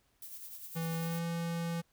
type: noise with tremolo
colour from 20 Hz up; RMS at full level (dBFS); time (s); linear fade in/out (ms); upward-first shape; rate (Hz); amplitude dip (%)
violet; -45; 0.22-1.19; 2; sine; 10; 45
type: tone with pitch glide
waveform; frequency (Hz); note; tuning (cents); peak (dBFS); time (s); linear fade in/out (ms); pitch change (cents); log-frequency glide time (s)
square; 164.81 to 168.37; E3 to E3; 0 to +37; -34; 0.75-1.82; 20; +37; 0.96-1.24
effects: pink hiss -73 dBFS RMS until 1.92 s